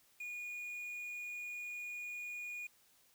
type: tone with quantisation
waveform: triangle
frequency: 2445 Hz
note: D#7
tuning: 31 cents flat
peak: -40 dBFS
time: 0.2-2.67 s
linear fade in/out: 5 ms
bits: 10
effects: white hiss -69 dBFS RMS until 3.14 s